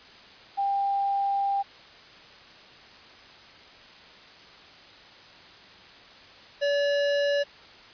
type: tone pair in turn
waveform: sine / square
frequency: 795 / 571.7 Hz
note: G5 / D5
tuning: +24 / -47 cents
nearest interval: tritone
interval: 571 cents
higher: first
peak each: -23 dBFS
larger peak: neither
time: 0.57-1.63 / 6.61-7.44 s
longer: first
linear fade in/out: 20 ms
effects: white hiss -49 dBFS RMS until 7.93 s + resampled to 11025 Hz